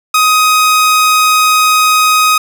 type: tone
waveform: sawtooth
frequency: 1255 Hz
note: D#6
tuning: 15 cents sharp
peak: -3 dBFS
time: 0.14-2.38 s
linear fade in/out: 5 ms
effects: none